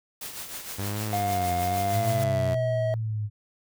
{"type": "noise with tremolo", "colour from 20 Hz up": "white", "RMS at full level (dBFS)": -35, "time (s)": [0.21, 2.24], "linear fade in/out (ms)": 5, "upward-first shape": "triangle", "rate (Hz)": 6.5, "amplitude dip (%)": 60}
{"type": "tone with vibrato", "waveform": "sawtooth", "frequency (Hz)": 97.1, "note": "G2", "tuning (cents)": -16, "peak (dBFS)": -25, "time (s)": [0.78, 2.55], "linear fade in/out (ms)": 10, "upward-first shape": "triangle", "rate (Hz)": 0.96, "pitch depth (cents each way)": 190}
{"type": "tone with pitch glide", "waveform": "triangle", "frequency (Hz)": [710, 639.9], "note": ["F5", "D#5"], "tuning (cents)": [28, 48], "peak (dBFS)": -23, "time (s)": [1.13, 2.94], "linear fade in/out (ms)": 0, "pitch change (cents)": -180, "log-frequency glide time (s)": [1.74, 2.61]}
{"type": "linear two-way sweep", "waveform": "sine", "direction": "up then down", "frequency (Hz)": [103.83, 130.81, 103.83], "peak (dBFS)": -26, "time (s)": [1.92, 3.3], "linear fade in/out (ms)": 50, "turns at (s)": 2.24}
{"effects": []}